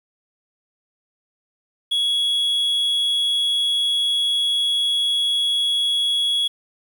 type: tone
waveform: triangle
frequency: 3348 Hz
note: G#7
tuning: 13 cents sharp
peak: -16 dBFS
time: 1.91-6.48 s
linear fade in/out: 10 ms
effects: 8-bit